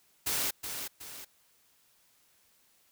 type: noise with echo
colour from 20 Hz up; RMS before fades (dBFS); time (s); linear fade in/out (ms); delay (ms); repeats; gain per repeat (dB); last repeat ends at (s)
white; -31; 0.26-0.51; 10; 370; 2; -7; 1.25
effects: white hiss -67 dBFS RMS until 2.91 s